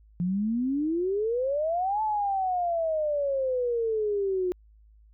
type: exponential two-way sweep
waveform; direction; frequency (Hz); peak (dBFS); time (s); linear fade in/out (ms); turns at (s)
sine; up then down; 171.2 to 876 to 357; -24; 0.2-4.52; 0; 2.02
effects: added 53 Hz sine -53 dBFS peak until 5.13 s